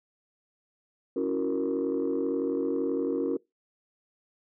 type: chord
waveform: sine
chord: F# dominant seventh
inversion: second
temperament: equal with one note detuned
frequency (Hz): 277.2 / 329.6 / 367.7 / 466.2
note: C#4 / E4 / F#4 / A#4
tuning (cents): 0 / 0 / -11 / 0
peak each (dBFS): -29 / -32 / -30 / -29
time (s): 1.16-3.37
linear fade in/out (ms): 5
effects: noise-tail reverb RT60 0.2 s tail -24 dB re dry + tanh soft clip ceiling -20 dBFS